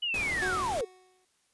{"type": "linear sweep", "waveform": "sine", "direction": "down", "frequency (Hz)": [2985, 392], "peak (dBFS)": -28, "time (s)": [0.02, 0.85], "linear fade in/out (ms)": 10}
{"type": "noise", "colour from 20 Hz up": "pink", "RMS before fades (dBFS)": -38, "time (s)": [0.14, 0.81], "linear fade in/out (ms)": 2}
{"type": "tone with exponential decay", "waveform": "25% pulse", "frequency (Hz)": 370, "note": "F#4", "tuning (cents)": 0, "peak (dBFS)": -26, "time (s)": [0.42, 1.25], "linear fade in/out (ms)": 1, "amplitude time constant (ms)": 180}
{"effects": ["white hiss -71 dBFS RMS until 1.53 s", "resampled to 24000 Hz"]}